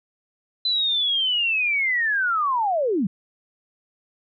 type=linear sweep; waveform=sine; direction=down; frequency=4041 to 167.2 Hz; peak=-19 dBFS; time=0.65-3.07 s; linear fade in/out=5 ms; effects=none